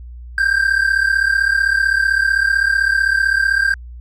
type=tone pair together; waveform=triangle; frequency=1566.3 / 1602 Hz; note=G6 / G6; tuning=-2 / +37 cents; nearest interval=unison; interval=39 cents; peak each=-14 dBFS; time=0.38-3.74 s; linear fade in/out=2 ms; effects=added 60 Hz sine -31 dBFS peak until 4 s + AAC 64 kbps